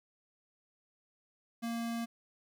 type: tone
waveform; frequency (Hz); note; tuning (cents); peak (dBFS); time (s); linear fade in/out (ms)
square; 232.1; A#3; -7; -35; 1.62-2.06; 20
effects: none